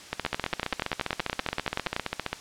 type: two click trains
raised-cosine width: 0.3 ms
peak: -11 / -10 dBFS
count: 34 / 19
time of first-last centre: 0.13-2.33 / 0.25-1.964 s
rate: 15 / 10.5 Hz
effects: white hiss -45 dBFS RMS until 2.4 s + low-pass 7000 Hz 12 dB/octave